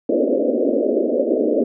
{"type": "band-pass noise", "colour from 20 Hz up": "white", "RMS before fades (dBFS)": -18, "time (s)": [0.09, 1.64], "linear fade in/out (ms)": 5, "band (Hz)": [230, 610], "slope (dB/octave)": 96, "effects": []}